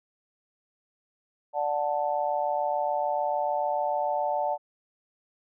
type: chord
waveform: sine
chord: D major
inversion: none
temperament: just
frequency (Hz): 587.3 / 734.2 / 881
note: D5 / F#5 / A5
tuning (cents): 0 / -14 / +2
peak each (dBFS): -29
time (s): 1.53-4.58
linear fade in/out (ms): 50
effects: none